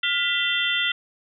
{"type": "tone cluster", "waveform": "sine", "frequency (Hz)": [1412, 1986, 2717, 3148, 3507], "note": ["F6", "B6", "F7", "G7", "A7"], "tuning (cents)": [19, 9, -48, 7, -6], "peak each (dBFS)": -27, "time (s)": [0.03, 0.92], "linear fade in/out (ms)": 5, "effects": []}